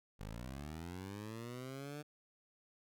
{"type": "linear sweep", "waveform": "15% pulse", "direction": "up", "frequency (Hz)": [48.13, 150.6], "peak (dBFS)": -38, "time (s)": [0.19, 2.03], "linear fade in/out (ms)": 20, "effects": []}